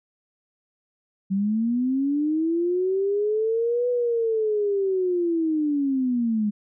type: linear two-way sweep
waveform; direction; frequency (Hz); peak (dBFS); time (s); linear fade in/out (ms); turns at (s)
sine; up then down; 189.2 to 494 to 204.3; -20; 1.3-6.51; 20; 3.89
effects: none